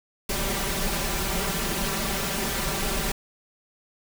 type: noise with comb filter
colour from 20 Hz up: pink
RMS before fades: -27 dBFS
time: 0.29-3.12 s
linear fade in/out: 5 ms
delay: 5.1 ms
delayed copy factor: +0.8
effects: none